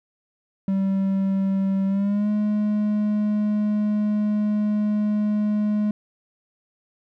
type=tone with pitch glide; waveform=triangle; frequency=193.7 to 210 Hz; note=G3 to G#3; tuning=-20 to +19 cents; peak=-17 dBFS; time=0.68-5.91 s; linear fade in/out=2 ms; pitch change=+139 cents; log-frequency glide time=1.87-2.29 s; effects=none